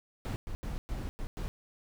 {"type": "noise bursts at uneven times", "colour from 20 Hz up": "brown", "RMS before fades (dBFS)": -36, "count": 6, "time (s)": [[0.25, 0.36], [0.47, 0.55], [0.63, 0.78], [0.89, 1.09], [1.19, 1.27], [1.37, 1.48]], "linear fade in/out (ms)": 0, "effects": []}